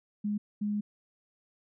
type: tone bursts at uneven times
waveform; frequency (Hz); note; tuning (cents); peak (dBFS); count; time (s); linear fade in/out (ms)
sine; 207.7; G#3; 0; -28; 2; 0.24-0.38 / 0.61-0.81; 10
effects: none